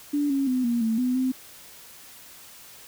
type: tone with pitch steps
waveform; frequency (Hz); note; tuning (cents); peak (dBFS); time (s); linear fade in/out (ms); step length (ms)
sine; 290.3 / 274.6 / 254.4 / 236.9 / 223.8 / 251 / 258.3; D4 / C#4 / C4 / A#3 / A3 / B3 / C4; -20 / -16 / -48 / +28 / +30 / +28 / -22; -21; 0.13-1.32; 10; 170
effects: white hiss -47 dBFS RMS until 2.87 s